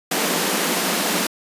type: high-pass noise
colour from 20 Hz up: pink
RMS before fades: -21 dBFS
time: 0.11-1.27 s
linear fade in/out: 5 ms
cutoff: 170 Hz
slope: 96 dB/octave
effects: resampled to 32000 Hz